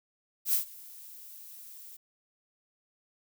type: noise with ADSR envelope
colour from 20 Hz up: violet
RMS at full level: -25 dBFS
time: 0.45-1.97 s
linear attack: 85 ms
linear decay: 110 ms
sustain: -23 dB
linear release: 10 ms
effects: none